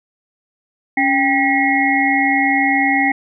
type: tone cluster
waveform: sine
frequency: 278.2 / 789 / 1927 / 2155 Hz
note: C#4 / G5 / B6 / C#7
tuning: +6 / +11 / -43 / -49 cents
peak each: -18 dBFS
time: 0.97-3.12 s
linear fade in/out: 5 ms
effects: none